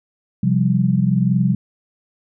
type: chord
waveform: sine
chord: C suspended fourth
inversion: none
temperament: equal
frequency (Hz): 130.81 / 174.61 / 196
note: C3 / F3 / G3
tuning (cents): 0 / 0 / 0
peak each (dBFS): -18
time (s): 0.43-1.55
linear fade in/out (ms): 5
effects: none